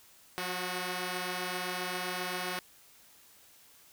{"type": "tone pair together", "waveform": "5% pulse", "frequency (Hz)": [180, 367.6], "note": ["F#3", "F#4"], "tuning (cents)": [-47, -11], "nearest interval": "octave", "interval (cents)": 1236, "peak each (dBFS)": -25, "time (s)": [0.38, 2.59], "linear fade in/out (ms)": 0, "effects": ["white hiss -59 dBFS RMS until 3.92 s"]}